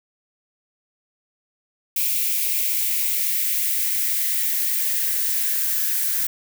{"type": "noise with high-pass filter sweep", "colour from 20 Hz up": "violet", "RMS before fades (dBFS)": -22, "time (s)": [1.96, 6.27], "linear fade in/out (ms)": 5, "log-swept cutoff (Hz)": [2400, 1600], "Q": 3.9, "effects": []}